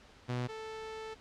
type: tone pair in turn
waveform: sawtooth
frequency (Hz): 123.47 / 440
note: B2 / A4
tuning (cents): 0 / 0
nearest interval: octave + minor seventh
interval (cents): 2200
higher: second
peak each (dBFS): -29 / -37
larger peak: first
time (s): 0.28-0.48 / 0.48-1.15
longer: second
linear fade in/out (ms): 20
effects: pink hiss -58 dBFS RMS until 1.2 s + low-pass 5000 Hz 12 dB/octave